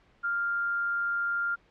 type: tone with amplitude modulation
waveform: sine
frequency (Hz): 1396.9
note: F6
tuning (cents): 0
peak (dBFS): -25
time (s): 0.23-1.56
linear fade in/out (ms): 20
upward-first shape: sine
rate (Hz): 194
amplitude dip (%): 25
effects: pink hiss -63 dBFS RMS until 1.7 s + low-pass 3000 Hz 12 dB/octave